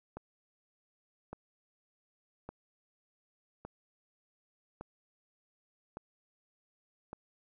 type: click train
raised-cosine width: 1 ms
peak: -28 dBFS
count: 7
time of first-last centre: 0.17-7.131 s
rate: 0.862 Hz
effects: none